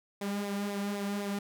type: tone with flanger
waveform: sawtooth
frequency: 202 Hz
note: G#3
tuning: 48 cents flat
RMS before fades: -34 dBFS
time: 0.21-1.39 s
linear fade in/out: 5 ms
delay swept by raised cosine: 0.66 to 3.16 ms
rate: 3.9 Hz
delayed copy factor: -0.6
effects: none